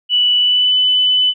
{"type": "tone with pitch glide", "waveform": "sine", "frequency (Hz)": [2960, 3003], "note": ["F#7", "F#7"], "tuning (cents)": [0, 25], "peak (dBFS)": -10, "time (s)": [0.09, 1.34], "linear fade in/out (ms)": 50, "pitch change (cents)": 25, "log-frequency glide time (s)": [0.37, 0.77], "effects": []}